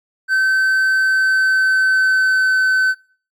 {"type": "tone with pitch glide", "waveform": "triangle", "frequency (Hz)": [1539, 1523.1], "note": ["G6", "F#6"], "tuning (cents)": [-32, 50], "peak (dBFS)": -10, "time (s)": [0.28, 2.95], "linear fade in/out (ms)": 50, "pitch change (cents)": -18, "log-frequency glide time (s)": [1.01, 2.56], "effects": ["noise-tail reverb RT60 0.4 s tail -18 dB re dry", "MP3 96 kbps"]}